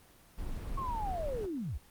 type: noise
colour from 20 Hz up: brown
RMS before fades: -38 dBFS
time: 0.37-1.47 s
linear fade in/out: 20 ms
type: linear sweep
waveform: sine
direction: down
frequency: 1108.7 to 43.12 Hz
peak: -34 dBFS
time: 0.77-1.78 s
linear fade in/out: 10 ms
effects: pink hiss -60 dBFS RMS until 1.9 s + Opus 24 kbps

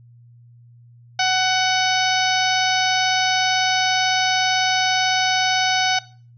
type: harmonic tone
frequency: 747 Hz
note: F#5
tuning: 16 cents sharp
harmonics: 1 / 2 / 3 / 4 / 5 / 6 / 7 / 8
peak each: -20 / -23 / -25 / -26 / -27 / -28 / -28 / -29 dBFS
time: 1.19-5.99 s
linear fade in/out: 5 ms
effects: noise-tail reverb RT60 0.4 s tail -19 dB re dry + added 119 Hz sine -45 dBFS peak until 6.37 s

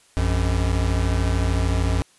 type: tone pair together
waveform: square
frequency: 56.89 / 90.3 Hz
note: A#1 / F#2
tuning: -42 / -42 cents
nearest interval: minor sixth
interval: 800 cents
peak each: -22 dBFS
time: 0.17-2.02 s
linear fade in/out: 0 ms
effects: white hiss -56 dBFS RMS until 2.18 s + resampled to 24000 Hz

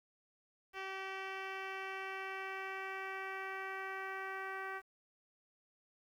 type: tone with low-pass filter sweep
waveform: 10% pulse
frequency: 384.2 Hz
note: G4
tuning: 35 cents flat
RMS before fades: -43 dBFS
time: 0.73-4.82 s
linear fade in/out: 50 ms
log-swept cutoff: 3200 to 1800 Hz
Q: 1.7
effects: 11-bit

